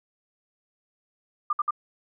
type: tone bursts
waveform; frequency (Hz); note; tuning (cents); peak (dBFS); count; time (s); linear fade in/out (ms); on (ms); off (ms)
sine; 1200; D6; +37; -21; 3; 1.5-1.708; 5; 30; 59
effects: none

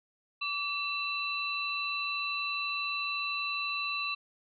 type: tone cluster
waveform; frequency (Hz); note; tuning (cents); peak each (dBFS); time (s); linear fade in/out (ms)
sine; 1156 / 2687 / 3985; D6 / E7 / B7; -28 / +33 / +15; -37 / -33 / -37; 0.41-4.15; 10
effects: none

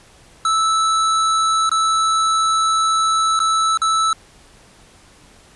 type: tone with dropouts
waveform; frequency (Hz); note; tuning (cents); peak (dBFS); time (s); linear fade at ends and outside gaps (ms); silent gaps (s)
square; 1313; E6; -7; -15; 0.45-4.13; 2; 1.694-1.715 / 3.392-3.401 / 3.774-3.817
effects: pink hiss -48 dBFS RMS until 5.55 s + resampled to 24000 Hz

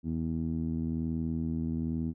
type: tone with low-pass filter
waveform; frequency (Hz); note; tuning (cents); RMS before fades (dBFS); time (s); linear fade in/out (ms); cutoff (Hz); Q
15% pulse; 81.1; E2; -28; -32; 0.03-2.14; 50; 250; 2.3
effects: none

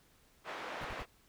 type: band-pass noise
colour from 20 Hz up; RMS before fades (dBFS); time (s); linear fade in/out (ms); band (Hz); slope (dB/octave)
pink; -43; 0.44-1.06; 50; 530 to 2300; 12
type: noise bursts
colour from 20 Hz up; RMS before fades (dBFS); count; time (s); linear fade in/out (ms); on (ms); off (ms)
brown; -44; 3; 0.81-1.024; 5; 38; 50
effects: pink hiss -67 dBFS RMS until 1.28 s

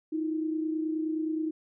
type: tone pair together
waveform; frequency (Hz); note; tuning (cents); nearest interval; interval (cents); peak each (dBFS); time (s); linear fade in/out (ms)
sine; 314.2 / 343.7; D#4 / F4; +17 / -28; major second; 155; -28 / -37; 0.12-1.51; 10
effects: none

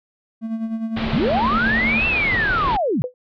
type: tone with tremolo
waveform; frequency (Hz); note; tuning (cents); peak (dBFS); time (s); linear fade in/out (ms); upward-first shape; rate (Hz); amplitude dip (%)
triangle; 224.2; A3; +33; -18; 0.41-2.07; 50; sine; 9.8; 60
type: low-pass noise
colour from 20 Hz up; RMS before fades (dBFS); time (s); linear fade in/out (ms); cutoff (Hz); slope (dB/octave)
pink; -26; 0.96-2.77; 10; 4100; 48
type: linear two-way sweep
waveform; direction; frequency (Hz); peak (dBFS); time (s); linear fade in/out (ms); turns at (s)
sine; up then down; 108 to 2715 to 108; -17; 1.13-3.02; 0; 2.07
type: tone with exponential decay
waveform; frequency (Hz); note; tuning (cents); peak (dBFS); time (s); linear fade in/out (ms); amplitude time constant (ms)
sine; 501; B4; +25; -16; 3.04-3.14; 1; 20
effects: none

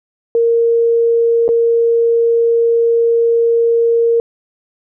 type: tone with dropouts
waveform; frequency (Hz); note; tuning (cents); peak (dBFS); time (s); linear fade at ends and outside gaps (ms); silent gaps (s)
sine; 464.2; A#4; -7; -9; 0.35-4.2; 1; 1.48-1.489
effects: none

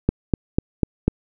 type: click train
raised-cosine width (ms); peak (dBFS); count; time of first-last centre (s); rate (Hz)
3; -3; 5; 0.09-1.08; 4.04
effects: none

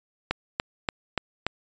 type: click train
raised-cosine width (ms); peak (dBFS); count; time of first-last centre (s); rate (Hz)
0.3; -8; 5; 0.31-1.466; 3.46
effects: resampled to 16000 Hz

